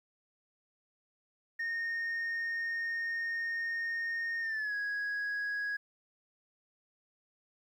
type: tone with pitch glide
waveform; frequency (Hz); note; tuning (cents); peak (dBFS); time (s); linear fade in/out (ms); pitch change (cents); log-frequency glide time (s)
sine; 1842 to 1660.1; A#6 to G#6; -21 to -1; -30; 1.59-5.77; 10; -180; 4.41-4.74
effects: tanh soft clip ceiling -31 dBFS + 11-bit